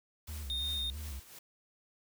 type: noise with tremolo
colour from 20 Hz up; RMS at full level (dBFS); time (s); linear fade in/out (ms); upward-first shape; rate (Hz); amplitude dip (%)
white; -48; 0.27-1.39; 5; triangle; 2.8; 70
type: tone with vibrato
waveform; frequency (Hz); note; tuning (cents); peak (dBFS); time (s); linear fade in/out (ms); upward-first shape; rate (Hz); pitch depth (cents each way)
triangle; 71; C#2; +42; -37; 0.28-1.2; 10; square; 3; 110
type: tone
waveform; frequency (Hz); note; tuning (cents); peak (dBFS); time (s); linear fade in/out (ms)
triangle; 3671; A#7; -27; -32; 0.5-0.9; 0
effects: none